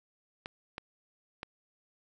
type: clicks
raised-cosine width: 0.3 ms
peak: -22 dBFS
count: 3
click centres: 0.459 / 0.781 / 1.431 s
effects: none